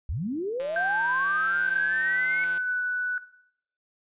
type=linear sweep; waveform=sine; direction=up; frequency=54.1 to 2217 Hz; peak=-27 dBFS; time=0.09-2.44 s; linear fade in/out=0 ms
type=click train; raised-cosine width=0.3 ms; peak=-28 dBFS; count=341; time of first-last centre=0.6-2.577 s; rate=172 Hz
type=tone with pitch glide; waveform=sine; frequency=1568 to 1485.1 Hz; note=G6 to F#6; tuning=0 to +6 cents; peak=-24 dBFS; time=0.76-3.18 s; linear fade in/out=2 ms; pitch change=-94 cents; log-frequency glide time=1.59-2.8 s
effects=noise-tail reverb RT60 0.7 s tail -17 dB re dry + resampled to 8000 Hz